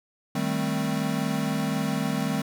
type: chord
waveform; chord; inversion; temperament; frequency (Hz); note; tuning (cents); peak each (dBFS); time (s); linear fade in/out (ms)
square; A half-diminished seventh; second; equal; 155.56 / 196 / 220 / 261.6; Eb3 / G3 / A3 / C4; 0 / 0 / 0 / 0; -31; 0.35-2.42; 5
effects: none